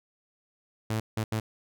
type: tone bursts at uneven times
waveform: sawtooth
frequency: 110 Hz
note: A2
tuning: in tune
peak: -23 dBFS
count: 3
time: 0.9-1 / 1.17-1.24 / 1.32-1.4 s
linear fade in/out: 5 ms
effects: none